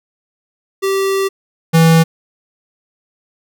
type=tone pair in turn; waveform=square; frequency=388.9 / 163.51 Hz; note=G4 / E3; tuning=-14 / -14 cents; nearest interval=octave + minor third; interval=1500 cents; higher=first; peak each=-14 / -7 dBFS; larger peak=second; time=0.82-1.29 / 1.73-2.04 s; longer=first; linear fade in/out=20 ms; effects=none